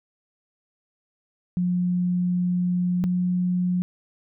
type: tone pair in turn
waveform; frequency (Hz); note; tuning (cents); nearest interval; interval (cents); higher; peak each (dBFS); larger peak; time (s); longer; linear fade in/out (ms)
sine; 178.7 / 179.84; F3 / F#3; +40 / -49; unison; 11; second; -20; neither; 1.57-3.04 / 3.04-3.82; first; 0
effects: none